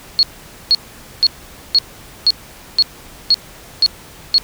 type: tone bursts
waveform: sine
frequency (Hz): 4331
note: C#8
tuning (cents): -41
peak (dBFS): -7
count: 9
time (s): 0.19-4.381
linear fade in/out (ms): 0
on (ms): 39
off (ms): 480
effects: pink hiss -39 dBFS RMS until 4.43 s